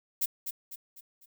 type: noise with echo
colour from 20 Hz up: violet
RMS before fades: -28 dBFS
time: 0.21-0.26 s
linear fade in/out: 10 ms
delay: 250 ms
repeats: 4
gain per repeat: -7 dB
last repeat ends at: 1.26 s
effects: none